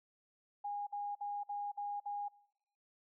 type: tone bursts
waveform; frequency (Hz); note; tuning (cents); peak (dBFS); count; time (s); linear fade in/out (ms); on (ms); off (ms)
sine; 818; G#5; -26; -37; 6; 0.64-2.285; 10; 230; 53
effects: noise-tail reverb RT60 1.0 s tail -25 dB re dry